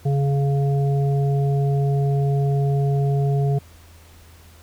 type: harmonic tone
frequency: 139.7 Hz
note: C#3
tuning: 14 cents sharp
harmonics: 1 / 3 / 5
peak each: -17 / -27 / -31 dBFS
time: 0.05-3.59 s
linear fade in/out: 10 ms
effects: added 82 Hz sine -46 dBFS peak until 4.62 s + pink hiss -51 dBFS RMS until 4.62 s